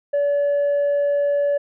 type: tone with tanh clipping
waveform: sine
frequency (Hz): 573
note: D5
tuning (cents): -43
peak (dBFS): -17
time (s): 0.13-1.58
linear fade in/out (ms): 10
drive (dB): 1
effects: none